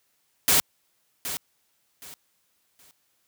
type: noise with echo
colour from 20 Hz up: white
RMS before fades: -19 dBFS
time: 0.48-0.6 s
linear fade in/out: 0 ms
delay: 770 ms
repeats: 3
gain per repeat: -12 dB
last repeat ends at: 2.91 s
effects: white hiss -70 dBFS RMS until 3.27 s + high-pass 60 Hz 12 dB/octave